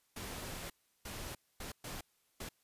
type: noise bursts at uneven times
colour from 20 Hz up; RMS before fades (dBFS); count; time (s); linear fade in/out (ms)
pink; -44; 5; 0.16-0.7 / 1.05-1.35 / 1.6-1.72 / 1.84-2.01 / 2.4-2.49; 5
effects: white hiss -75 dBFS RMS until 2.63 s + resampled to 32000 Hz